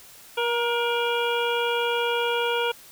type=harmonic tone with a mistuned harmonic; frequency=474.8 Hz; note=A#4; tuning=32 cents sharp; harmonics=1 / 2 / 3 / 5 / 6 / 7; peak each=-25 / -28 / -30 / -32 / -33 / -33 dBFS; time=0.37-2.72 s; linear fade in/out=10 ms; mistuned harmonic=2; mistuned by=-18 cents; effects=white hiss -48 dBFS RMS until 2.91 s